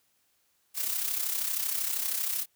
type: noise with amplitude modulation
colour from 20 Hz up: blue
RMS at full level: -28 dBFS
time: 0.74-2.46 s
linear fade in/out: 50 ms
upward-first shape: sine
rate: 32.8 Hz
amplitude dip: 60%
effects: white hiss -71 dBFS RMS until 2.55 s

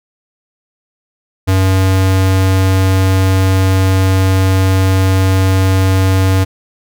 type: tone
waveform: square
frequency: 94.9 Hz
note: F#2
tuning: 44 cents sharp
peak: -9 dBFS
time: 1.47-6.45 s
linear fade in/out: 20 ms
effects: none

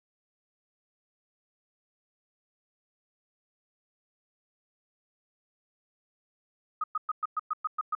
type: tone bursts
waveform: sine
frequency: 1253 Hz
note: D#6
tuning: 12 cents sharp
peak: -26 dBFS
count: 9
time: 6.81-7.951 s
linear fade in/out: 5 ms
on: 29 ms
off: 110 ms
effects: none

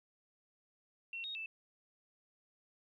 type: tone with pitch steps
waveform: sine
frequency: 2720 / 3738 / 2643 Hz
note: F7 / A#7 / E7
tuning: -46 / +4 / +4 cents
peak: -40 dBFS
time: 1.13-1.46 s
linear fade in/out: 2 ms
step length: 110 ms
effects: 13-bit

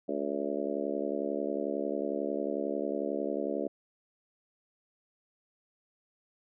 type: harmonic tone with a mistuned harmonic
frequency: 71.1 Hz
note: C#2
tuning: 45 cents sharp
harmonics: 3 / 4 / 5 / 6 / 7 / 8 / 9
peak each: -40 / -36 / -37 / -37 / -39 / -37 / -41 dBFS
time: 0.08-3.68 s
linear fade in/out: 10 ms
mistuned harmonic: 9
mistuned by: +44 cents
effects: none

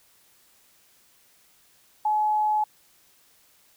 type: tone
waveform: sine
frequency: 851 Hz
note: G#5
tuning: 42 cents sharp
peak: -20 dBFS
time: 2.05-2.64 s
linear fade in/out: 5 ms
effects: white hiss -60 dBFS RMS until 3.76 s

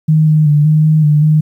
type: tone with pitch steps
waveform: sine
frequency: 156 / 154.2 / 147.9 / 154.3 / 155.6 / 149.4 / 154.1 Hz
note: D#3 / D#3 / D3 / D#3 / D#3 / D3 / D#3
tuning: +5 / -15 / +13 / -14 / 0 / +30 / -16 cents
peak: -6 dBFS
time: 0.08-1.41 s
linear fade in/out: 10 ms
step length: 190 ms
effects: 8-bit

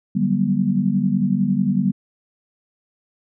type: chord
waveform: sine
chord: G major seventh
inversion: second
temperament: equal with one note detuned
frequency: 146.83 / 185 / 196 / 241 Hz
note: D3 / F#3 / G3 / B3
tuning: 0 / 0 / 0 / -42 cents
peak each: -25 / -23 / -19 / -22 dBFS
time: 0.15-1.92 s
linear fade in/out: 10 ms
effects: none

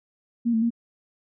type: tone with pitch steps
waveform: sine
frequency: 235 / 223.6 / 233.4 Hz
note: A#3 / A3 / A#3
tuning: +14 / +28 / +2 cents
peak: -19 dBFS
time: 0.45-0.705 s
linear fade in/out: 20 ms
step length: 85 ms
effects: none

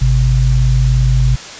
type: tone pair together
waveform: sine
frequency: 50.8 / 128 Hz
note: G#1 / C3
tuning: -38 / -38 cents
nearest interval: octave + major third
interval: 1600 cents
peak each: -11 dBFS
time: 0.01-1.36 s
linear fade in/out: 10 ms
effects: white hiss -30 dBFS RMS until 1.59 s + resampled to 16000 Hz

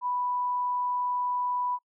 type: tone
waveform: sine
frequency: 987.8 Hz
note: B5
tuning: in tune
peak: -26 dBFS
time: 0.01-1.79 s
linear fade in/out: 50 ms
effects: noise-tail reverb RT60 0.1 s tail -25 dB re dry

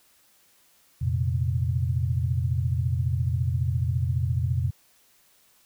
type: chord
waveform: sine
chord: F suspended fourth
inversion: none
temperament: just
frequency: 87.31 / 116.41 / 130.96 Hz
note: F2 / Bb2 / C3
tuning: 0 / -2 / +2 cents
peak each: -26 / -27 / -27 dBFS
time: 1.01-4.71 s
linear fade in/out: 10 ms
effects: white hiss -61 dBFS RMS until 5.65 s

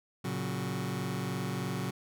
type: chord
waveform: sawtooth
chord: F# major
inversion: first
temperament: just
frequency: 115.62 / 138.75 / 185 Hz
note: A#2 / C#3 / F#3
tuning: -14 / +2 / 0 cents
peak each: -34 / -32 / -32 dBFS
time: 0.24-1.91 s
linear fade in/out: 10 ms
effects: none

